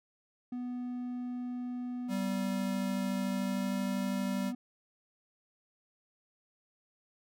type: tone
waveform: triangle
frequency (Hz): 246.9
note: B3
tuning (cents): 0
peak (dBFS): -33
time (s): 0.52-4.55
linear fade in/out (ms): 5
type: tone with pitch glide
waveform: square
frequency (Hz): 193.2 to 194.43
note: G3 to G3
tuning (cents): -25 to -14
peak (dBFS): -33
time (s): 2.08-4.53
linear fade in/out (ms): 50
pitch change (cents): +11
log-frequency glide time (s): 3.21-3.76
effects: none